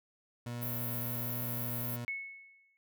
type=tone; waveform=30% pulse; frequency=119.8 Hz; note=A#2; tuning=48 cents sharp; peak=-35 dBFS; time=0.46-2.05 s; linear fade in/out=5 ms
type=high-pass noise; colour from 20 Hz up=white; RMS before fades=-39 dBFS; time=0.61-1.97 s; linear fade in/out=20 ms; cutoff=11000 Hz; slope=96 dB/octave
type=tone with exponential decay; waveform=sine; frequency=2200 Hz; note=C#7; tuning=14 cents flat; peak=-32 dBFS; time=2.08-2.77 s; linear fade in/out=0 ms; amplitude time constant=150 ms
effects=none